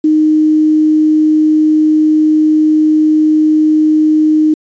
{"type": "tone with quantisation", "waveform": "sine", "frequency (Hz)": 309, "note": "D#4", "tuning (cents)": -12, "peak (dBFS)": -6, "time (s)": [0.04, 4.54], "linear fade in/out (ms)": 5, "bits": 6, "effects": ["resampled to 16000 Hz"]}